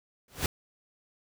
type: noise with exponential growth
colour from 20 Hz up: pink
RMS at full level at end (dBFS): -25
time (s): 0.28-0.46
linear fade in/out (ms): 2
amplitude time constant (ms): 37
effects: none